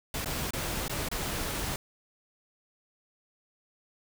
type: noise with dropouts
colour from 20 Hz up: pink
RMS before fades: -33 dBFS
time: 0.14-1.76 s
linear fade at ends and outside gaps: 2 ms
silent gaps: 0.246-0.258 / 0.507-0.534 / 0.881-0.895 / 1.087-1.114 s
effects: none